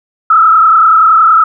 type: tone with frequency modulation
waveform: sine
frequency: 1303 Hz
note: E6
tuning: 20 cents flat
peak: -3 dBFS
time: 0.3-1.44 s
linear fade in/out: 5 ms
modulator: 30.6 Hz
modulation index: 1.6
effects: none